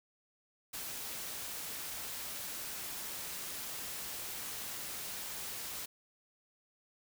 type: noise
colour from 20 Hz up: white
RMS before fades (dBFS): -42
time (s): 0.73-5.86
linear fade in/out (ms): 10
effects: none